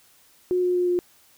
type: tone with pitch steps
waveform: sine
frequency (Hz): 362.3 / 359.8 / 357.3 / 354.8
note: F#4 / F#4 / F4 / F4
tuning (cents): -36 / -48 / +40 / +27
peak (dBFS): -19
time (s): 0.51-0.99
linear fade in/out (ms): 0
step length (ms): 120
effects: white hiss -57 dBFS RMS until 1.37 s